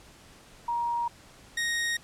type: tone pair in turn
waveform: sine / sawtooth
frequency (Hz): 945 / 1868.3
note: A#5 / A#6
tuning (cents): +23 / +3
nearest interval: octave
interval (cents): 1180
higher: second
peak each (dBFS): -26 / -23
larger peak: second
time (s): 0.68-1.08 / 1.57-1.97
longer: neither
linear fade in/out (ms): 5
effects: pink hiss -53 dBFS RMS until 2.03 s + low-pass 10000 Hz 12 dB/octave